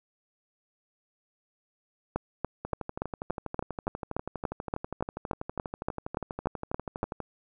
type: two click trains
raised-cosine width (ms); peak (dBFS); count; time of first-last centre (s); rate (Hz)
1; -14 / -20; 18 / 57; 2.16-7.031 / 2.65-7.203; 3.49 / 12.3
effects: none